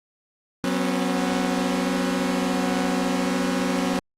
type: chord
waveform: sawtooth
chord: F# suspended fourth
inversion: none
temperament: equal with one note detuned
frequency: 185 / 246.9 / 270.4 Hz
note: F#3 / B3 / C#4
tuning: 0 / 0 / -43 cents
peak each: -22 dBFS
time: 0.64-3.99 s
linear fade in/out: 0 ms
effects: low-pass 10000 Hz 12 dB/octave + Opus 32 kbps